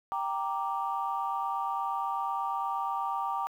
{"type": "chord", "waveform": "sine", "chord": "G minor", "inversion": "none", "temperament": "equal", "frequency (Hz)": [784, 932.3, 1174.7], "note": ["G5", "Bb5", "D6"], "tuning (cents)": [0, 0, 0], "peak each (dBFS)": -33, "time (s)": [0.12, 3.47], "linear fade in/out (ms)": 0, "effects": ["tanh soft clip ceiling -20 dBFS", "10-bit"]}